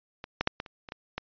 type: clicks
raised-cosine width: 0.3 ms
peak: -22 / -10 / -7 / -17 / -29 / -26 / -21 / -16 dBFS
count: 8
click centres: 0.241 / 0.41 / 0.474 / 0.601 / 0.662 / 0.888 / 0.921 / 1.18 s
effects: resampled to 11025 Hz